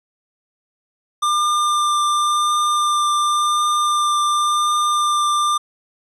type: tone with vibrato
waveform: square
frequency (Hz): 1196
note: D6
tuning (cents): +31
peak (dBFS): -16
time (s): 1.22-5.58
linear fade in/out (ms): 10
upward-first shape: triangle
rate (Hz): 0.92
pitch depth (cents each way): 12
effects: resampled to 24000 Hz